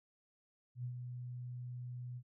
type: tone with ADSR envelope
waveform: sine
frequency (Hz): 123.47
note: B2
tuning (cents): 0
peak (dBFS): -37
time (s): 0.75-2.23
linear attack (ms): 91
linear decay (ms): 86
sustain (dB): -5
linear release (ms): 61
effects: none